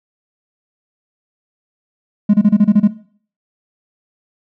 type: tone bursts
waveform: triangle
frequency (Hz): 207.7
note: G#3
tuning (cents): 0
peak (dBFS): -3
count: 8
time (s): 2.29-2.877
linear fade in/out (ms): 10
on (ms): 48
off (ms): 29
effects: noise-tail reverb RT60 0.5 s tail -19 dB re dry + tanh soft clip ceiling -2 dBFS